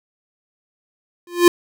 square tone with exponential growth, 349.2 Hz, F4, in tune, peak -4 dBFS, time 1.27-1.48 s, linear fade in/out 2 ms, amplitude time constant 45 ms, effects none

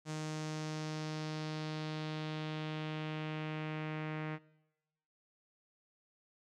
sawtooth tone with low-pass filter sweep, 155 Hz, D#3, 6 cents flat, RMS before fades -40 dBFS, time 0.05-4.39 s, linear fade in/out 50 ms, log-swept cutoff 7100 to 2100 Hz, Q 2, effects noise-tail reverb RT60 1.0 s tail -21 dB re dry

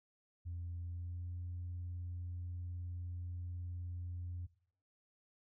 sine tone with pitch glide, 86.4 to 88.11 Hz, F2 to F2, -18 to +16 cents, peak -39 dBFS, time 0.45-4.47 s, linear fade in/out 20 ms, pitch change +34 cents, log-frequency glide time 0.84-1.29 s, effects noise-tail reverb RT60 0.6 s tail -18 dB re dry + tanh soft clip ceiling -37 dBFS

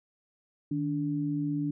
sine tone pair together, 153.36 / 289.5 Hz, D#3 / D4, -25 / -25 cents, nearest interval major seventh, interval 1100 cents, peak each -32 / -29 dBFS, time 0.71-1.71 s, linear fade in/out 5 ms, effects none

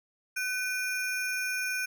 square ring-modulated tone, 1975.5 Hz, B6, in tune, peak -27 dBFS, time 0.36-1.86 s, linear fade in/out 10 ms, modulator 462 Hz, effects none

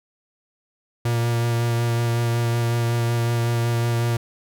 45% pulse tone with vibrato, 117.7 Hz, A#2, 17 cents sharp, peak -19 dBFS, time 1.05-4.17 s, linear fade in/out 5 ms, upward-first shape sine, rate 5.4 Hz, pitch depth 14 cents each way, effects none

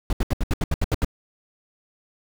brown noise bursts, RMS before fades -20 dBFS, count 10, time 0.1-1.047 s, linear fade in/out 2 ms, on 29 ms, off 73 ms, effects none

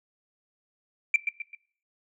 sine tone with echo, 2349 Hz, D7, in tune, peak -15 dBFS, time 1.14-1.16 s, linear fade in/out 2 ms, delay 130 ms, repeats 3, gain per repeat -8 dB, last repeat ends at 1.55 s, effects noise-tail reverb RT60 0.6 s tail -22 dB re dry + tanh soft clip ceiling -13 dBFS

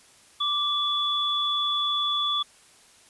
sine tone pair together, 1174.7 / 3436 Hz, D6 / A7, 0 / -42 cents, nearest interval octave + perfect fifth, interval 1858 cents, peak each -28 / -24 dBFS, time 0.4-2.43 s, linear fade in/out 10 ms, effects white hiss -55 dBFS RMS until 3.09 s + resampled to 24000 Hz

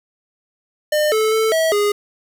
square tone with pitch steps, 604 / 435.9 / 441.5 / 646 / 412.2 Hz, D5 / A4 / A4 / E5 / G#4, +48 / -16 / +6 / -35 / -13 cents, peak -15 dBFS, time 0.92-1.92 s, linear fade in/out 5 ms, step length 200 ms, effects 8-bit

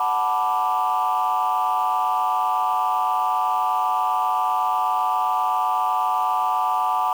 sine chord, B minor seventh, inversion second, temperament equal, 740 / 880 / 987.8 / 1174.7 Hz, F#5 / A5 / B5 / D6, 0 / 0 / 0 / 0 cents, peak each -23 dBFS, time 0-7.13 s, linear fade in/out 2 ms, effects tanh soft clip ceiling -13 dBFS + 7-bit

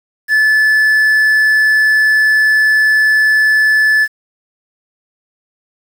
triangle tone with quantisation, 1735 Hz, A6, 25 cents flat, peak -6 dBFS, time 0.28-4.08 s, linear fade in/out 50 ms, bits 6, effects none

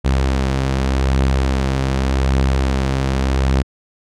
sawtooth beating tone pair, 66.4 / 67.25 Hz, C2 / C2, +26 / +48 cents, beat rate 0.85 Hz, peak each -11 / -20 dBFS, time 0.04-3.63 s, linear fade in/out 20 ms, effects low-pass 7000 Hz 12 dB/octave

